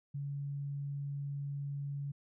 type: tone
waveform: sine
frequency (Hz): 141.5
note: C#3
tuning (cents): +36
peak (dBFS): -36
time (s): 0.14-2.12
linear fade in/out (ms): 10
effects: none